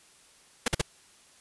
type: noise bursts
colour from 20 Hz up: pink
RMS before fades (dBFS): -25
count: 3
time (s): 0.66-0.815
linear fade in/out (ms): 5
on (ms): 21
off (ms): 46
effects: white hiss -58 dBFS RMS until 1.4 s + resampled to 24000 Hz